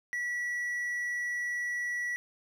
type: tone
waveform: triangle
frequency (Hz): 1943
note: B6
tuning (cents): -29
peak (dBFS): -29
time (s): 0.13-2.16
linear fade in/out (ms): 0
effects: none